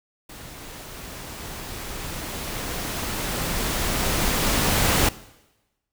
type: noise with level ramp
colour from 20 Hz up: pink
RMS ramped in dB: -41 to -19 dBFS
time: 0.29-5.09 s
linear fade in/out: 5 ms
effects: noise-tail reverb RT60 1.0 s tail -19 dB re dry